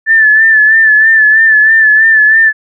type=tone with vibrato; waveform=sine; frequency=1755 Hz; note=A6; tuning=5 cents flat; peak=-3 dBFS; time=0.06-2.53 s; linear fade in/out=50 ms; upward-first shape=sine; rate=3.1 Hz; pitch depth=44 cents each way; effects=none